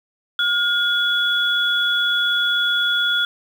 sine tone pair together, 1425 / 3389 Hz, F6 / G#7, +34 / +34 cents, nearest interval octave + minor third, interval 1500 cents, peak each -19 dBFS, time 0.39-3.25 s, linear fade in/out 2 ms, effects 7-bit

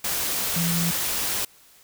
sine tone in noise, 170 Hz, F3, 46 cents flat, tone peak -23 dBFS, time 0.56-0.91 s, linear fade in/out 5 ms, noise white, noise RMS -26 dBFS, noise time 0.04-1.45 s, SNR 0 dB, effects white hiss -54 dBFS RMS until 1.83 s

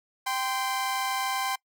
sawtooth tone pair together, 784 / 1034.6 Hz, G5 / C6, 0 / -20 cents, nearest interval perfect fourth, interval 480 cents, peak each -26 dBFS, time 0.26-1.56 s, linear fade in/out 10 ms, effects noise-tail reverb RT60 0.1 s tail -24 dB re dry

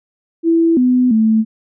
sine tone with pitch steps, 331.2 / 251 / 220.3 Hz, E4 / B3 / A3, +8 / +28 / +2 cents, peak -9 dBFS, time 0.43-1.45 s, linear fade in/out 50 ms, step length 340 ms, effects none

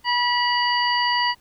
harmonic tone with a mistuned harmonic, 972 Hz, B5, 28 cents flat, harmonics 1 / 2 / 3 / 5, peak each -21 / -24 / -26 / -26 dBFS, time 0.04-1.35 s, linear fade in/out 50 ms, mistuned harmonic 5, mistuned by -81 cents, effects pink hiss -58 dBFS RMS until 1.4 s

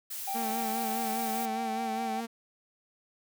blue noise, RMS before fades -38 dBFS, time 0.1-1.46 s, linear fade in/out 10 ms
triangle tone with pitch glide, 784 to 773.2 Hz, G5 to G5, 0 to -24 cents, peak -30 dBFS, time 0.27-2.21 s, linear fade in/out 10 ms, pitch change -24 cents, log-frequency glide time 0.44-1.33 s
sawtooth tone with vibrato, 225.1 Hz, A3, 40 cents sharp, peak -30 dBFS, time 0.34-2.27 s, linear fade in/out 20 ms, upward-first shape sine, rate 4.9 Hz, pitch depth 49 cents each way
effects none

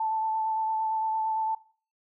sine tone with vibrato, 880 Hz, A5, in tune, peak -25 dBFS, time 0-1.55 s, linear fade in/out 5 ms, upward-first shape sine, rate 8.8 Hz, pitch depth 15 cents each way, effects noise-tail reverb RT60 0.4 s tail -18 dB re dry

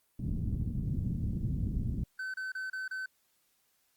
white low-pass noise, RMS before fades -33 dBFS, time 0.19-2.04 s, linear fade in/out 5 ms, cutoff 190 Hz, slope 24 dB/octave
triangle tone bursts, 1526 Hz, G6, 47 cents flat, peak -33 dBFS, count 5, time 2.19-3.06 s, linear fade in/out 5 ms, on 150 ms, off 30 ms
effects white hiss -73 dBFS RMS until 3.96 s + Opus 32 kbps

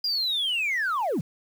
sine linear sweep, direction down, 4905 to 118.9 Hz, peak -22 dBFS, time 0.04-1.21 s, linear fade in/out 5 ms, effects tanh soft clip ceiling -20 dBFS + 8-bit

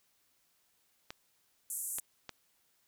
clicks, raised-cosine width 0.2 ms, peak -24 dBFS, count 3, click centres 1.105 / 1.985 / 2.293 s
pink band-pass noise, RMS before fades -39 dBFS, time 1.7-2 s, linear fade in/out 2 ms, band 7500 to 13000 Hz, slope 48 dB/octave
effects white hiss -73 dBFS RMS until 2.87 s

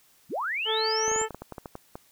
sine linear sweep, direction up, 98 to 7610 Hz, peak -27 dBFS, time 0.29-1.26 s, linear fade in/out 50 ms
harmonic tone, 440 Hz, A4, in tune, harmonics 1 / 2 / 3 / 4 / 5 / 6 / 7, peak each -28 / -31 / -35 / -36 / -41 / -46 / -42 dBFS, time 0.65-1.29 s, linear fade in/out 50 ms
clicks, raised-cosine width 1 ms, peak -23 dBFS, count 12, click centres 1.08 / 1.116 / 1.161 / 1.215 / 1.307 / 1.346 / 1.42 / 1.523 / 1.582 / 1.658 / 1.754 / 1.955 s
effects white hiss -61 dBFS RMS until 2.11 s

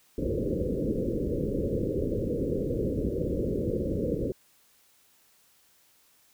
white low-pass noise, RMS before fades -29 dBFS, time 0.18-4.32 s, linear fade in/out 2 ms, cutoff 540 Hz, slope 96 dB/octave, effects white hiss -63 dBFS RMS until 6.33 s

